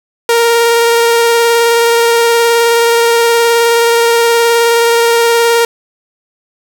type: tone with vibrato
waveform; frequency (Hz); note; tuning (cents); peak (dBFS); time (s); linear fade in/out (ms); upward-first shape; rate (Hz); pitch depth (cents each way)
sawtooth; 466.2; A#4; 0; -3; 0.29-5.65; 2; square; 19; 11
effects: none